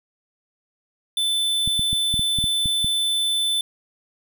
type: tone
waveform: square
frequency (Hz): 3520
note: A7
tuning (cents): 0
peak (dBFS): -20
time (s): 1.17-3.61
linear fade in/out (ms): 2
type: clicks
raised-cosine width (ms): 5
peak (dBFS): -16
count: 9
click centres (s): 1.676 / 1.794 / 1.93 / 2.141 / 2.194 / 2.387 / 2.441 / 2.658 / 2.845
effects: none